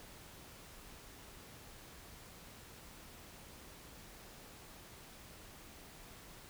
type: silence
effects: pink hiss -55 dBFS RMS until 6.49 s